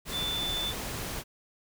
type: tone in noise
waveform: sine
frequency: 3520 Hz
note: A7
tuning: in tune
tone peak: -30 dBFS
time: 0.11-0.74 s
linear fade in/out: 50 ms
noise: pink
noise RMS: -36 dBFS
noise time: 0.05-1.24 s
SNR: +3 dB
effects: none